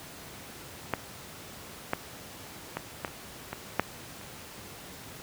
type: clicks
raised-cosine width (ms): 0.5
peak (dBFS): -11 / -11 / -16 / -15 / -27 / -19 / -7 / -30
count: 8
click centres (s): 0.937 / 1.934 / 2.77 / 3.048 / 3.079 / 3.53 / 3.796 / 4.213
effects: pink hiss -45 dBFS RMS until 5.22 s + high-pass 80 Hz 12 dB/octave